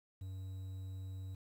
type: tone with quantisation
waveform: triangle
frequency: 94.6 Hz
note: F#2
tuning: 39 cents sharp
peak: -40 dBFS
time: 0.21-1.35 s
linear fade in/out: 5 ms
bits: 11
effects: none